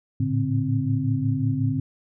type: tone cluster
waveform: sine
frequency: 109.4 / 114.9 / 143.2 / 262.8 Hz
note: A2 / A#2 / D3 / C4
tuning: -9 / -25 / -43 / +8 cents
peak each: -26 dBFS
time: 0.2-1.8 s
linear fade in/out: 5 ms
effects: none